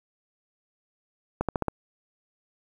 accelerating click train, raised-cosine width 1 ms, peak -11 dBFS, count 5, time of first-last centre 1.41-1.683 s, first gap 77 ms, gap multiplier 0.92, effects 8-bit

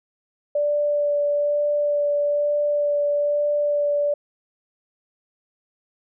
sine tone with vibrato, 584 Hz, D5, 10 cents flat, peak -18 dBFS, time 0.55-4.14 s, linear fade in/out 5 ms, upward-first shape sine, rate 1.1 Hz, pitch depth 10 cents each way, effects none

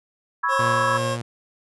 sine chord, C# minor seventh, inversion third, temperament equal with one note detuned, 987.8 / 1108.7 / 1312.4 / 1661.2 Hz, B5 / C#6 / E6 / G#6, 0 / 0 / -8 / 0 cents, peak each -25 dBFS, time 0.43-0.98 s, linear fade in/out 10 ms
25% pulse tone, 540 Hz, C#5, 45 cents flat, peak -20 dBFS, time 0.48-1.18 s, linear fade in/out 50 ms
sawtooth tone with tremolo, 118.1 Hz, A#2, 23 cents sharp, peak -21 dBFS, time 0.59-1.22 s, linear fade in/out 5 ms, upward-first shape triangle, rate 2.7 Hz, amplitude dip 40%
effects resampled to 24000 Hz

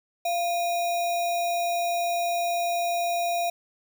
sine tone with sample-and-hold, 691 Hz, F5, 19 cents flat, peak -23 dBFS, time 0.25-3.5 s, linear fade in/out 5 ms, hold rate 3150 Hz, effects none

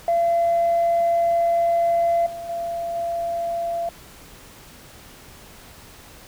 sine tone with level steps, 681 Hz, F5, 44 cents flat, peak -15 / -30 / -24 / -22 dBFS, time 0.08-3.89 s, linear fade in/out 2 ms, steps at 2.26 / 2.49 / 2.95 s, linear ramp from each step 5 ms, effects tanh soft clip ceiling -13 dBFS + pink hiss -45 dBFS RMS until 6.27 s

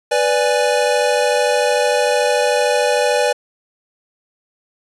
square chord, G# diminished, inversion first, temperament equal, 493.9 / 587.3 / 830.6 Hz, B4 / D5 / G#5, 0 / 0 / 0 cents, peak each -18 / -18 / -21 dBFS, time 0.11-3.33 s, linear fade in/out 10 ms, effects resampled to 24000 Hz

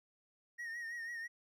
triangle tone with vibrato, 1864.7 Hz, A#6, in tune, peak -39 dBFS, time 0.58-1.28 s, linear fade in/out 20 ms, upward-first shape triangle, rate 6.1 Hz, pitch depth 62 cents each way, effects none

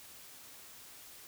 silence, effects white hiss -53 dBFS RMS until 1.27 s

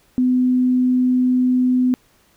sine tone, 252.4 Hz, B3, 38 cents sharp, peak -13 dBFS, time 0.18-1.94 s, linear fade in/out 0 ms, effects pink hiss -57 dBFS RMS until 2.36 s

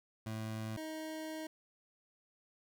25% pulse tone pair in turn, 110 / 314.8 Hz, A2 / D#4, 0 / +20 cents, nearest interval octave + tritone, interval 1820 cents, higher second, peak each -35 / -37 dBFS, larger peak first, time 0.26-0.77 / 0.77-1.47 s, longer second, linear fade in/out 5 ms, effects none

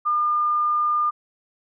sine tone, 1207 Hz, D6, 47 cents sharp, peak -18 dBFS, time 0.05-1.11 s, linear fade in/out 20 ms, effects none

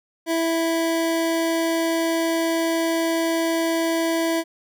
25% pulse tone, 329.6 Hz, E4, in tune, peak -16 dBFS, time 0.26-4.44 s, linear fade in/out 50 ms, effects none

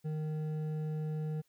triangle tone with hard clipping, 154.5 Hz, D#3, 12 cents flat, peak -35 dBFS, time 0.04-1.42 s, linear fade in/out 20 ms, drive 11 dB, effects white hiss -75 dBFS RMS until 1.48 s

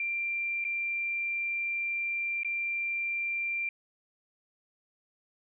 sine tone with dropouts, 2369 Hz, D7, 14 cents sharp, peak -29 dBFS, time 0-3.69 s, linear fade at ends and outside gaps 2 ms, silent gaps 0.642-0.649 / 2.433-2.447 s, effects none

